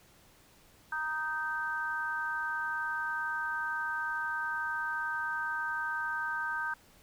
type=chord; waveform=sine; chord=Eb major; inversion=second; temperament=just; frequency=933.4 / 1244.5 / 1555.6 Hz; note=Bb5 / Eb6 / G6; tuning=+2 / 0 / -14 cents; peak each=-38 / -39 / -33 dBFS; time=0.92-6.74 s; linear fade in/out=5 ms; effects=pink hiss -61 dBFS RMS until 7.02 s